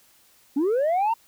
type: linear sweep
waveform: sine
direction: up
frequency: 261.6 to 937 Hz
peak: -17 dBFS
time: 0.56-1.14 s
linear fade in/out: 10 ms
effects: tanh soft clip ceiling -18 dBFS + white hiss -58 dBFS RMS until 1.27 s

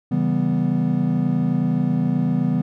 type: chord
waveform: triangle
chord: C# half-diminished seventh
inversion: none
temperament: equal with one note detuned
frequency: 137.08 / 164.81 / 196 / 246.9 Hz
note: C#3 / E3 / G3 / B3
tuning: -19 / 0 / 0 / 0 cents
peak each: -23 / -20 / -22 / -20 dBFS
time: 0.11-2.62 s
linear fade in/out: 10 ms
effects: none

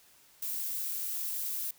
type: noise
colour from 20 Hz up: violet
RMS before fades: -35 dBFS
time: 0.42-1.71 s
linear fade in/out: 5 ms
effects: white hiss -61 dBFS RMS until 1.78 s

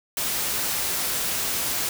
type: noise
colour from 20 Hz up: white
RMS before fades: -26 dBFS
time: 0.17-1.89 s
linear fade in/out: 2 ms
effects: none

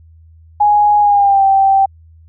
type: tone with pitch glide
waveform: sine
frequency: 830.6 to 779.5 Hz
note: G#5 to G5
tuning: 0 to -10 cents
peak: -7 dBFS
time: 0.6-1.86 s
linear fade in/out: 10 ms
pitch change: -110 cents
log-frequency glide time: 1-1.44 s
effects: added 81 Hz sine -40 dBFS peak until 2.28 s

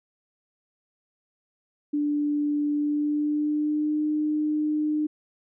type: tone with pitch glide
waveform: sine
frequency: 293.7 to 303.2 Hz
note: D4 to D#4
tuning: 0 to -45 cents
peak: -22 dBFS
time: 1.93-5.07 s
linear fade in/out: 10 ms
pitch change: +55 cents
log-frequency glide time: 2.73-4.03 s
effects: none

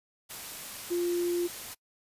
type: tone in noise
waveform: sine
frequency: 348.9 Hz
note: F4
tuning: 2 cents flat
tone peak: -26 dBFS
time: 0.9-1.48 s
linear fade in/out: 20 ms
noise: white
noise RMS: -41 dBFS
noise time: 0.29-1.75 s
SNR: +12 dB
effects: noise-tail reverb RT60 0.1 s tail -24 dB re dry + resampled to 32000 Hz

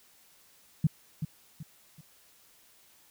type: tone with echo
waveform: sine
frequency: 155.56 Hz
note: D#3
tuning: in tune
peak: -19 dBFS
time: 0.84-0.87 s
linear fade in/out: 5 ms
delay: 380 ms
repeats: 3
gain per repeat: -9 dB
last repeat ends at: 2.01 s
effects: white hiss -61 dBFS RMS until 3.1 s

